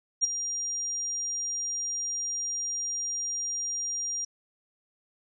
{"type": "tone with ADSR envelope", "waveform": "sine", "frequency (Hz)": 5700, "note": "F8", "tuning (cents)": 34, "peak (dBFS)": -18, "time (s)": [0.21, 4.25], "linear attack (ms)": 30, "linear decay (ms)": 16, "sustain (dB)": -11, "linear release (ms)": 7, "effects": []}